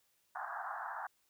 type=band-pass noise; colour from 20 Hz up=pink; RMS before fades=-42 dBFS; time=0.35-1.07 s; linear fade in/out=5 ms; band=680 to 1700 Hz; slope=96 dB/octave; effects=white hiss -75 dBFS RMS until 1.29 s